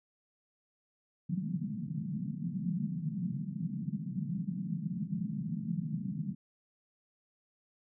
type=band-pass noise; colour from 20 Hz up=pink; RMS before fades=-36 dBFS; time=1.29-6.35 s; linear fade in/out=10 ms; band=150 to 210 Hz; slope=48 dB/octave; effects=none